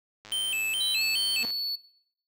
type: click train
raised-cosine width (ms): 0.2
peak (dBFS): -28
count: 134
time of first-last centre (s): 0.25-1.505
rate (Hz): 106
type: tone with vibrato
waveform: square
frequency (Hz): 2856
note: F7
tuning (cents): +38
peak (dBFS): -27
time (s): 0.32-1.43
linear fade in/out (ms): 0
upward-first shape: square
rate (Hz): 2.4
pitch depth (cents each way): 150
type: tone with pitch glide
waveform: triangle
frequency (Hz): 3951 to 4435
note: B7 to C#8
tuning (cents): 0 to 0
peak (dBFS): -26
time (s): 0.8-1.76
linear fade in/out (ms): 10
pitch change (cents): +200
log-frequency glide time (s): 0.94-1.03
type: tone with exponential growth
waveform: sawtooth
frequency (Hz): 233.1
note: A#3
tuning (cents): 0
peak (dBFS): -28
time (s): 1.37-1.45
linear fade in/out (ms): 0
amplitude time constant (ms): 16
effects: noise-tail reverb RT60 0.7 s tail -20 dB re dry